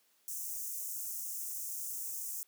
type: high-pass noise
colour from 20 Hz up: white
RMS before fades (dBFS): -40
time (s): 0.28-2.43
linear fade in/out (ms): 0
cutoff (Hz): 6000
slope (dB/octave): 48
effects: white hiss -71 dBFS RMS until 2.47 s + high-pass 200 Hz 12 dB/octave